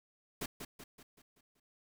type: noise with echo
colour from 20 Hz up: pink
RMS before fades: -39 dBFS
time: 0.41-0.46 s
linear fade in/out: 5 ms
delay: 190 ms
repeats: 6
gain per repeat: -6 dB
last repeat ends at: 1.6 s
effects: none